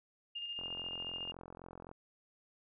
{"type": "tone with tremolo", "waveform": "sine", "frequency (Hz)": 2820, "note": "F7", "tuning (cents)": 16, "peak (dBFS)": -38, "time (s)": [0.35, 1.32], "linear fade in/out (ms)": 10, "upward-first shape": "square", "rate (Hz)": 14, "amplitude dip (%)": 35}
{"type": "click train", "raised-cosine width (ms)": 1, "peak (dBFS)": -35, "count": 59, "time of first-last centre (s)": [0.59, 1.914], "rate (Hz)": 43.8}
{"effects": ["resampled to 8000 Hz"]}